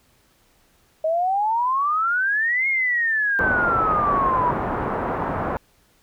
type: exponential two-way sweep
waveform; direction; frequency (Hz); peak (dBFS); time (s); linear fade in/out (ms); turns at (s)
sine; up then down; 623 to 2170 to 963; -18; 1.04-4.51; 5; 2.68
type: low-pass noise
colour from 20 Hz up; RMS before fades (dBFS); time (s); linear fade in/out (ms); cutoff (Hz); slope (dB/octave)
white; -25; 3.39-5.57; 0; 1200; 24
effects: pink hiss -60 dBFS RMS until 6.02 s